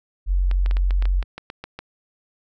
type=tone; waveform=sine; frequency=45.73 Hz; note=F#1; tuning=20 cents flat; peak=-16 dBFS; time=0.26-1.24 s; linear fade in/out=50 ms
type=clicks; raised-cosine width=0.3 ms; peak=-17 dBFS; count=12; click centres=0.513 / 0.661 / 0.711 / 0.769 / 0.908 / 1.024 / 1.055 / 1.227 / 1.38 / 1.501 / 1.64 / 1.79 s
effects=none